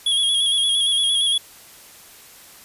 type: tone with vibrato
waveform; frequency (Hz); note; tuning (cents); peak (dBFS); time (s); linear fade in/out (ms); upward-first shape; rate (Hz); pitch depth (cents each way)
square; 3320; G#7; -1; -17; 0.06-1.38; 5; square; 8.7; 33
effects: white hiss -45 dBFS RMS until 2.64 s + resampled to 32000 Hz